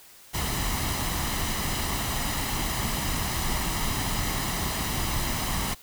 pink noise with comb filter, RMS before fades -28 dBFS, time 0.33-5.75 s, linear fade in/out 20 ms, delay 1 ms, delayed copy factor +0.5, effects white hiss -51 dBFS RMS until 5.82 s

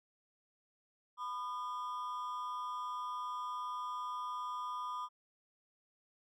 triangle ring-modulated tone, 1108.7 Hz, C#6, in tune, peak -33 dBFS, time 1.17-5.09 s, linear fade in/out 50 ms, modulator 110 Hz, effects none

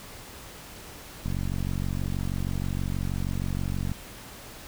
click train, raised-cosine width 5 ms, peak -18 dBFS, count 124, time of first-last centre 1.26-3.917 s, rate 46.3 Hz, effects pink hiss -44 dBFS RMS until 4.67 s

